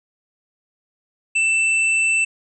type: tone with tanh clipping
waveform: sine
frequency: 2662 Hz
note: E7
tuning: 16 cents sharp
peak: -17 dBFS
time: 1.35-2.25 s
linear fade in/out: 10 ms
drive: 13 dB
effects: resampled to 22050 Hz